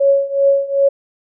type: tone with tremolo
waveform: sine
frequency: 554.4 Hz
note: C#5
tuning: in tune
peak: -7 dBFS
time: 0-0.89 s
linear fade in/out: 10 ms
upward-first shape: triangle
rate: 2.6 Hz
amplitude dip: 90%
effects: none